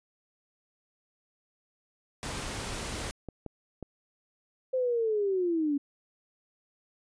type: noise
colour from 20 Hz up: pink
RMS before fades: -36 dBFS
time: 2.23-3.11 s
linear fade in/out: 0 ms
type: clicks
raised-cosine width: 2 ms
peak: -25 dBFS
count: 3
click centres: 3.287 / 3.463 / 3.827 s
type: linear sweep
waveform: sine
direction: down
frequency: 523.3 to 277.2 Hz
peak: -25 dBFS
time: 4.73-5.78 s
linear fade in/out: 10 ms
effects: resampled to 22050 Hz